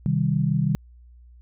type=chord; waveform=sine; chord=C minor; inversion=none; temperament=just; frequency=130.81 / 156.98 / 196.22 Hz; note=C3 / Eb3 / G3; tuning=0 / +16 / +2 cents; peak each=-24 / -22 / -25 dBFS; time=0.06-0.75 s; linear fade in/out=0 ms; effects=added 60 Hz sine -46 dBFS peak until 1.41 s